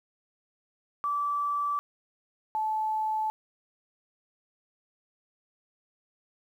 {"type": "tone pair in turn", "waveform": "sine", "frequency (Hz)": [1159, 868.3], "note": ["D6", "A5"], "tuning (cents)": [-23, -23], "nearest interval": "perfect fourth", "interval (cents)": 500, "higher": "first", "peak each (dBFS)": [-26, -26], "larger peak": "neither", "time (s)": [[1.04, 1.79], [2.55, 3.3]], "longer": "neither", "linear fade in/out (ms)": 0, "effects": ["10-bit"]}